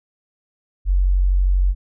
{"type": "tone", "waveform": "sine", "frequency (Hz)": 46.25, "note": "F#1", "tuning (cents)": 0, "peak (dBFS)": -13, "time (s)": [0.85, 1.75], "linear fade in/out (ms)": 50, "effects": []}